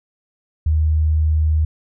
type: tone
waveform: sine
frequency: 77.78 Hz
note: D#2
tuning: in tune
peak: -13 dBFS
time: 0.66-1.65 s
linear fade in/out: 5 ms
effects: none